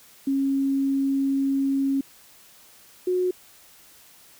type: tone pair in turn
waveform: sine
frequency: 273.1 / 364.5 Hz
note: C#4 / F#4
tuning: -26 / -26 cents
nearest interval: perfect fourth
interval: 500 cents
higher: second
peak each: -20 dBFS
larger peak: neither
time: 0.27-2.01 / 3.07-3.31 s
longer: first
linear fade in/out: 5 ms
effects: white hiss -52 dBFS RMS until 4.39 s